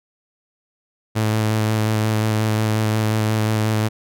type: tone with vibrato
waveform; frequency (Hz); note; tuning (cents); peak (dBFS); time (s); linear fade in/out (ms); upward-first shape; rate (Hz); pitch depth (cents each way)
sawtooth; 108.8; A2; -19; -13; 1.15-3.89; 20; square; 5.6; 13
effects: none